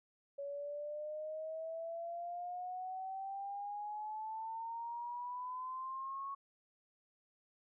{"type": "exponential sweep", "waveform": "sine", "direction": "up", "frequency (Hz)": [560, 1108.7], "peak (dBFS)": -40, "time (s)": [0.38, 6.35], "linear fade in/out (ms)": 10, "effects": []}